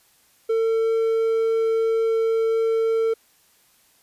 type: tone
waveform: triangle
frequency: 450.3 Hz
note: A4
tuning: 40 cents sharp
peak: -16 dBFS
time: 0.49-3.14 s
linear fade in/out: 10 ms
effects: white hiss -59 dBFS RMS until 4.02 s + resampled to 32000 Hz